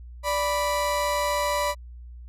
35% pulse tone pair together, 585 / 986 Hz, D5 / B5, -7 / -3 cents, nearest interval major sixth, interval 904 cents, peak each -24 dBFS, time 0.23-1.75 s, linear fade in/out 50 ms, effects added 60 Hz sine -39 dBFS peak until 2.28 s + resampled to 32000 Hz

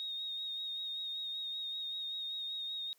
sine tone with vibrato, 3729 Hz, A#7, in tune, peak -37 dBFS, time 0-2.93 s, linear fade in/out 0 ms, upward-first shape sine, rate 5.2 Hz, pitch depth 26 cents each way, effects white hiss -70 dBFS RMS until 2.98 s + high-pass 200 Hz 12 dB/octave

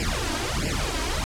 pink noise with flanger, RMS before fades -26 dBFS, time 0-1.24 s, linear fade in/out 0 ms, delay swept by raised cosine 0.4 to 3.2 ms, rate 1.5 Hz, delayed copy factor +1, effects low-pass 8000 Hz 12 dB/octave

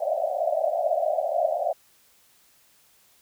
white band-pass noise, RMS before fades -25 dBFS, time 0-1.73 s, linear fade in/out 5 ms, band 580 to 710 Hz, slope 96 dB/octave, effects white hiss -60 dBFS RMS until 3.21 s

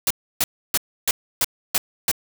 white noise bursts, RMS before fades -19 dBFS, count 7, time 0.07-2.115 s, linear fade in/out 2 ms, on 35 ms, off 300 ms, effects none

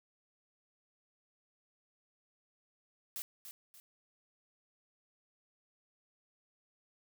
blue noise with echo, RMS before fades -41 dBFS, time 3.16-3.22 s, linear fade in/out 0 ms, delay 290 ms, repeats 2, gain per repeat -8 dB, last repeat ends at 3.8 s, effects none

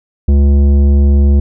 sine tone with tanh clipping, 70.6 Hz, C#2, 32 cents sharp, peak -7 dBFS, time 0.28-1.4 s, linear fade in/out 5 ms, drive 12 dB, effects none

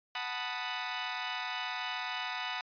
15% pulse chord, B dominant seventh, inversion second, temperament equal, 740 / 880 / 987.8 / 1244.5 Hz, F#5 / A5 / B5 / D#6, 0 / 0 / 0 / 0 cents, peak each -33 / -35 / -33 / -35 dBFS, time 0.15-2.61 s, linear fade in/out 2 ms, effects resampled to 11025 Hz

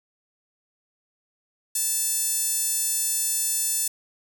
sawtooth tone with high-pass filter, 880 Hz, A5, in tune, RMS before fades -25 dBFS, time 1.75-3.88 s, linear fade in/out 5 ms, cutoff 8200 Hz, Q 2, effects none

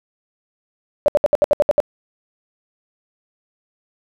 sine tone bursts, 587.3 Hz, D5, in tune, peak -9 dBFS, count 9, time 1.06-1.802 s, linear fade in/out 0 ms, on 22 ms, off 68 ms, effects none

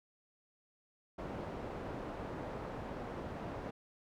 white low-pass noise, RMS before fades -43 dBFS, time 1.18-3.71 s, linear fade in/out 10 ms, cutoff 680 Hz, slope 12 dB/octave, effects none

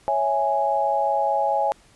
sine chord, C# minor, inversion none, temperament equal, 554.4 / 659.3 / 830.6 Hz, C#5 / E5 / G#5, 0 / 0 / 0 cents, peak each -25 / -25 / -21 dBFS, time 0.08-1.72 s, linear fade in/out 0 ms, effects pink hiss -55 dBFS RMS until 1.95 s + resampled to 24000 Hz

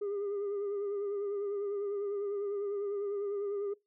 sine tone with vibrato, 404.8 Hz, G#4, 44 cents flat, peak -30 dBFS, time 0.01-3.74 s, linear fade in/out 10 ms, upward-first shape triangle, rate 10 Hz, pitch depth 51 cents each way, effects noise-tail reverb RT60 0.2 s tail -23 dB re dry + tanh soft clip ceiling -31 dBFS

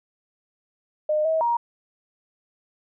sine tone with pitch steps, 610 / 641 / 943 Hz, D#5 / E5 / A#5, -34 / -49 / +20 cents, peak -19 dBFS, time 1.09-1.57 s, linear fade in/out 5 ms, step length 160 ms, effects none

